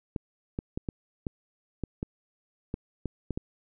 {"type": "clicks", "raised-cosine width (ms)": 3, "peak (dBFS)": -18, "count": 11, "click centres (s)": [0.162, 0.589, 0.775, 0.888, 1.268, 1.837, 2.029, 2.741, 3.057, 3.307, 3.375], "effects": []}